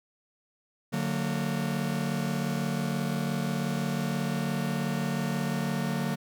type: chord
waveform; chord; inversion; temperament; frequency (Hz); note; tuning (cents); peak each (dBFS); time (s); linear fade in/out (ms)
45% pulse; D augmented; none; just; 146.83 / 183.54 / 229.4; D3 / F#3 / A#3; 0 / -14 / -28; -32; 0.92-6.16; 20
effects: none